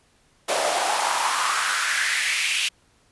pink noise with high-pass filter sweep, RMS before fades -23 dBFS, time 0.48-2.69 s, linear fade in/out 10 ms, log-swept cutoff 570 to 2800 Hz, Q 3.8, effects pink hiss -61 dBFS RMS until 3.11 s + resampled to 24000 Hz

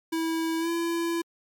square tone with pitch glide, 326.1 to 336.8 Hz, E4 to E4, -19 to +37 cents, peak -26 dBFS, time 0.12-1.22 s, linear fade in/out 10 ms, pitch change +56 cents, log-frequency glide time 0.59-0.69 s, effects MP3 96 kbps

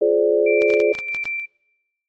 sine chord, D half-diminished seventh, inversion first, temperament equal with one note detuned, 349.2 / 423.3 / 523.3 / 587.3 Hz, F4 / Ab4 / C5 / D5, 0 / +33 / 0 / 0 cents, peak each -22 / -16 / -22 / -20 dBFS, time 0.01-0.93 s, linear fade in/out 10 ms
sine tone with tremolo, 2349 Hz, D7, in tune, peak -23 dBFS, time 0.46-1.46 s, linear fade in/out 10 ms, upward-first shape square, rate 1.6 Hz, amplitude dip 40%
clicks, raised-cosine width 0.2 ms, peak -15 dBFS, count 8, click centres 0.62 / 0.703 / 0.738 / 0.802 / 0.951 / 0.988 / 1.147 / 1.255 s
effects noise-tail reverb RT60 1.0 s tail -25 dB re dry + AAC 48 kbps

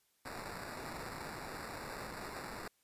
blue noise with sample-and-hold, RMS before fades -45 dBFS, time 0.25-2.68 s, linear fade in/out 5 ms, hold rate 3150 Hz, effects white hiss -75 dBFS RMS until 2.83 s + resampled to 32000 Hz

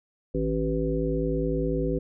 harmonic tone with a mistuned harmonic, 55 Hz, A1, in tune, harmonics 1 / 3 / 5 / 7 / 9, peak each -30 / -30 / -30 / -30 / -30 dBFS, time 0.34-1.99 s, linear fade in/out 10 ms, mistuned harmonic 3, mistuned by -47 cents, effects none

